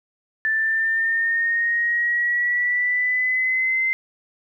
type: exponential sweep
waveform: sine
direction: up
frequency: 1760 to 2077 Hz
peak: -18 dBFS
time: 0.45-3.93 s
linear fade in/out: 0 ms
effects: 10-bit